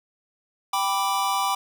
square chord, G major, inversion none, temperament equal, 784 / 987.8 / 1174.7 Hz, G5 / B5 / D6, 0 / 0 / 0 cents, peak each -27 dBFS, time 0.73-1.55 s, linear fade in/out 5 ms, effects none

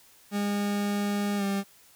40% pulse tone with pitch glide, 203.8 to 198.11 Hz, G#3 to G3, -32 to +19 cents, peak -25 dBFS, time 0.31-1.64 s, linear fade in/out 50 ms, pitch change -49 cents, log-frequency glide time 1.37-1.43 s, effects white hiss -57 dBFS RMS until 1.95 s

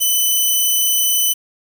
5% pulse tone, 3006 Hz, F#7, 27 cents sharp, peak -5 dBFS, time 0-1.34 s, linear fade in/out 20 ms, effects 7-bit

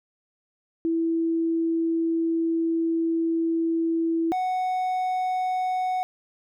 sine / triangle tone pair in turn, 329.6 / 739.9 Hz, E4 / F#5, 0 / 0 cents, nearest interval octave + major second, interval 1400 cents, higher second, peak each -21 dBFS, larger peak neither, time 0.85-4.32 / 4.32-6.03 s, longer first, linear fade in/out 0 ms, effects none

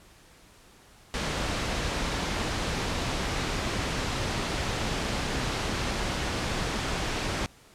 pink low-pass noise, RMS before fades -30 dBFS, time 1.14-7.46 s, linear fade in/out 0 ms, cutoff 5900 Hz, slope 12 dB/octave, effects pink hiss -55 dBFS RMS until 7.74 s + low-pass 11000 Hz 12 dB/octave

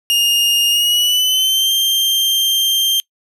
40% pulse tone with pitch glide, 2836 to 3165 Hz, F7 to G7, +26 to +16 cents, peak -11 dBFS, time 0.1-3 s, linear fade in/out 0 ms, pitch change +190 cents, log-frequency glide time 0.7-1.72 s, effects noise-tail reverb RT60 0.1 s tail -25 dB re dry

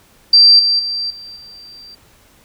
sine tone with level steps, 4699 Hz, D8, in tune, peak -4 / -11 / -18 / -31 / -35 dBFS, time 0.33-1.95 s, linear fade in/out 5 ms, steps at 0.59 / 0.79 / 1.1 / 1.36 s, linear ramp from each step 5 ms, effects pink hiss -50 dBFS RMS until 2.44 s

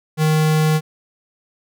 square tone, 155.56 Hz, D#3, in tune, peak -14 dBFS, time 0.17-0.81 s, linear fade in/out 50 ms, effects none

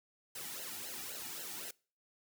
white noise with flanger, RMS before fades -44 dBFS, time 0.35-1.71 s, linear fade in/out 5 ms, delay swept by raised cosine 0.84 to 1.94 ms, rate 3.8 Hz, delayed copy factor -0.9, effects noise-tail reverb RT60 0.4 s tail -24 dB re dry

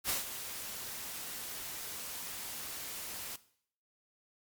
white noise with ADSR envelope, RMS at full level -31 dBFS, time 0.04-3.36 s, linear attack 56 ms, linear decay 140 ms, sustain -11 dB, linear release 4 ms, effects noise-tail reverb RT60 0.6 s tail -17 dB re dry + MP3 96 kbps

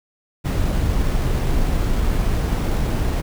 brown noise with sample-and-hold, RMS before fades -19 dBFS, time 0.44-3.22 s, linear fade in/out 20 ms, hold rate 11025 Hz, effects none

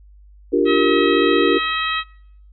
sine chord, G minor seventh, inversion second, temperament equal, 293.7 / 349.2 / 392 / 466.2 Hz, D4 / F4 / G4 / Bb4, 0 / 0 / 0 / 0 cents, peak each -19 dBFS, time 0.52-1.59 s, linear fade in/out 20 ms
harmonic tone, 640 Hz, D#5, 49 cents sharp, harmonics 2 / 3 / 4 / 5 / 6, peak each -23 / -25 / -26 / -27 / -28 dBFS, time 0.65-2.04 s, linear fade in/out 50 ms
effects noise-tail reverb RT60 0.7 s tail -25 dB re dry + added 50 Hz sine -43 dBFS peak until 2.52 s

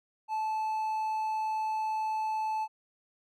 triangle tone, 871 Hz, A5, 18 cents flat, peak -27 dBFS, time 0.28-2.68 s, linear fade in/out 50 ms, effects none

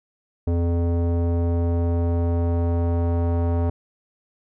square tone with low-pass filter sweep, 85.3 Hz, F2, 40 cents flat, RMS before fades -21 dBFS, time 0.47-3.7 s, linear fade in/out 5 ms, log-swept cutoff 500 to 750 Hz, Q 1.3, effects none

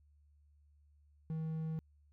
triangle tone, 159.3 Hz, D#3, 41 cents sharp, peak -34 dBFS, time 1.3-1.79 s, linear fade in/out 0 ms, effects added 73 Hz sine -64 dBFS peak until 2.12 s

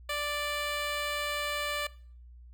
10% pulse tone with notch filter, 587.3 Hz, D5, in tune, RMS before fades -33 dBFS, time 0.09-1.87 s, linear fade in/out 5 ms, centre 11000 Hz, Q 1.8, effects noise-tail reverb RT60 0.5 s tail -20 dB re dry + added 60 Hz sine -48 dBFS peak until 2.53 s

